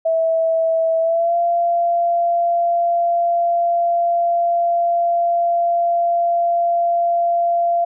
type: tone with pitch glide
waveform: sine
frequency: 653 to 687.8 Hz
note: E5 to F5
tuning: -17 to -27 cents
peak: -14 dBFS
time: 0.05-7.85 s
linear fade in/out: 10 ms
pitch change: +90 cents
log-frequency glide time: 1-1.36 s
effects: none